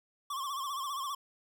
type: tone with vibrato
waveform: square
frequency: 1105 Hz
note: C#6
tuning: 6 cents flat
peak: -35 dBFS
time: 0.3-1.15 s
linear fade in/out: 5 ms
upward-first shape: sine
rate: 15 Hz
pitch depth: 95 cents each way
effects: none